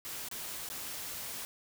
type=noise with dropouts; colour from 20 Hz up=white; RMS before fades=-41 dBFS; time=0.05-1.45 s; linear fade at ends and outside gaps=0 ms; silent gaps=0.286-0.313 / 0.689-0.7 s; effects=none